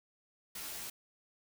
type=noise with comb filter; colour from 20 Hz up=white; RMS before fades=-43 dBFS; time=0.55-0.9 s; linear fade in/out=5 ms; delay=11 ms; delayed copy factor=-0.95; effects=none